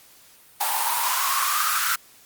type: noise with high-pass filter sweep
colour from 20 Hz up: white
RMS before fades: -23 dBFS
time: 0.6-1.96 s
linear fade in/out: 10 ms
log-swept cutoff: 820 to 1400 Hz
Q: 8.2
effects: white hiss -52 dBFS RMS until 2.25 s + Opus 48 kbps